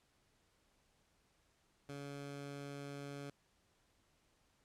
15% pulse tone, 141.6 Hz, C#3, 37 cents sharp, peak -39 dBFS, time 1.89-3.3 s, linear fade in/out 2 ms, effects pink hiss -75 dBFS RMS until 4.64 s + low-pass 10000 Hz 12 dB/octave

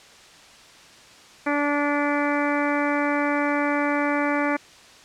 harmonic tone, 290 Hz, D4, 22 cents flat, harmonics 1 / 2 / 3 / 4 / 5 / 6 / 7 / 8, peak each -24 / -27 / -29 / -30 / -31 / -32 / -32 / -33 dBFS, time 1.46-4.57 s, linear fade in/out 10 ms, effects white hiss -48 dBFS RMS until 5.04 s + low-pass 6000 Hz 12 dB/octave

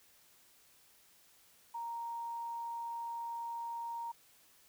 sine tone with quantisation, 932.3 Hz, A#5, in tune, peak -38 dBFS, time 1.74-4.12 s, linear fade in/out 10 ms, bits 11, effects white hiss -65 dBFS RMS until 4.68 s

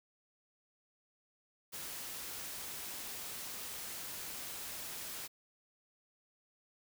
white noise, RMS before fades -44 dBFS, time 1.72-5.28 s, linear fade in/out 20 ms, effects none

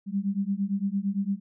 sine beating tone pair, 193.8 / 202.6 Hz, G3 / G#3, -20 / -43 cents, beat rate 8.8 Hz, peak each -28 dBFS, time 0.06-1.4 s, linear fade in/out 50 ms, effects none

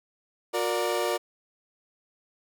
30% pulse chord, Gb augmented, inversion none, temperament equal with one note detuned, 360.9 / 466.2 / 587.3 Hz, Gb4 / Bb4 / D5, -43 / 0 / 0 cents, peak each -27 dBFS, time 0.53-1.18 s, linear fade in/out 20 ms, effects none

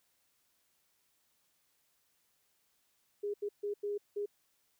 sine tone bursts at uneven times, 410 Hz, G#4, 22 cents flat, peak -33 dBFS, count 5, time 3.23-3.34 / 3.42-3.49 / 3.63-3.74 / 3.83-3.98 / 4.16-4.26 s, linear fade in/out 10 ms, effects white hiss -75 dBFS RMS until 4.79 s

